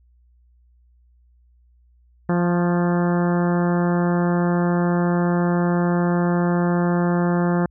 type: harmonic tone with a mistuned harmonic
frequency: 174.61 Hz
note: F3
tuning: in tune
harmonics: 1 / 2 / 3 / 4 / 5 / 6 / 7 / 8 / 9 / 10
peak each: -18 / -24 / -28 / -30 / -32 / -34 / -35 / -36 / -37 / -38 dBFS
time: 2.29-7.66 s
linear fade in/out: 2 ms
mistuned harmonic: 6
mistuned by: +25 cents
effects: added 60 Hz sine -53 dBFS peak until 7.7 s